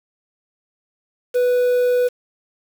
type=tone with quantisation; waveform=triangle; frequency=493.9 Hz; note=B4; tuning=in tune; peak=-12 dBFS; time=1.34-2.09 s; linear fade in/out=20 ms; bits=6; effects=none